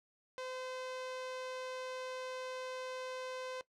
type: tone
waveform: sawtooth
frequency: 513 Hz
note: C5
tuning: 34 cents flat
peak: -37 dBFS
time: 0.38-3.61 s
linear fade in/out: 0 ms
effects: noise-tail reverb RT60 0.1 s tail -18 dB re dry + low-pass 6000 Hz 12 dB/octave